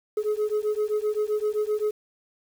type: beating tone pair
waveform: sine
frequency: 420.2 / 427.9 Hz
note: G#4 / A4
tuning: +20 / -48 cents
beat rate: 7.7 Hz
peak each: -24 dBFS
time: 0.17-1.91 s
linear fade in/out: 5 ms
effects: tanh soft clip ceiling -20 dBFS + 8-bit